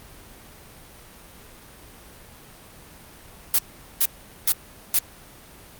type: noise bursts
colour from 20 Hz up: blue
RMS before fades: -18 dBFS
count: 4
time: 3.54-4.988 s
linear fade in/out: 2 ms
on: 47 ms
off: 420 ms
effects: pink hiss -46 dBFS RMS until 5.79 s + Opus 32 kbps